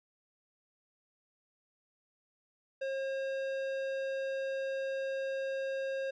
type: tone with tanh clipping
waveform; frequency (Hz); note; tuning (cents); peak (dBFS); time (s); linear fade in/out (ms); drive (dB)
sine; 538; C5; +48; -35; 2.81-6.11; 10; 14
effects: none